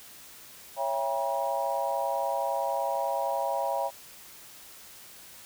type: chord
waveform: sine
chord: C# diminished seventh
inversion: none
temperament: just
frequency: 554.4 / 665.2 / 798.3 / 957.9 Hz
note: C#5 / E5 / G5 / Bb5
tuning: 0 / +16 / +31 / +47 cents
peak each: -32 dBFS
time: 0.76-3.91 s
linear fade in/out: 50 ms
effects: white hiss -49 dBFS RMS until 5.45 s